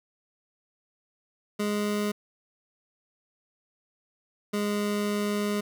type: tone pair in turn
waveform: 25% pulse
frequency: 207.7 / 206.6 Hz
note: G#3 / G#3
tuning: 0 / -9 cents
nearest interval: unison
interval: 9 cents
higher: first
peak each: -22 / -22 dBFS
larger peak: neither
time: 1.59-2.12 / 4.53-5.61 s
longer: second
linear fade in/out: 10 ms
effects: none